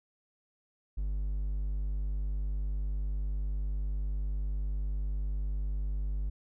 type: tone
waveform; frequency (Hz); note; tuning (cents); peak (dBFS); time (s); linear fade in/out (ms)
triangle; 50; G1; +35; -28; 0.97-6.3; 10
effects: none